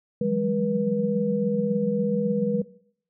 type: tone cluster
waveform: sine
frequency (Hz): 163.4 / 181.4 / 188.6 / 205.3 / 483.6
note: E3 / F#3 / F#3 / G#3 / B4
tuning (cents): -15 / -34 / +33 / -20 / -36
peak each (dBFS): -33 / -31 / -33 / -25 / -25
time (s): 0.21-2.62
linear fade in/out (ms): 5
effects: noise-tail reverb RT60 0.6 s tail -19 dB re dry